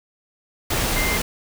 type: tone in noise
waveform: sine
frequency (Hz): 2093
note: C7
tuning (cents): 0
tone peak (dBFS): -24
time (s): 0.96-1.17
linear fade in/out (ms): 5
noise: pink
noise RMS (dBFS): -22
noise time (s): 0.7-1.22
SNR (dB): -5
effects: none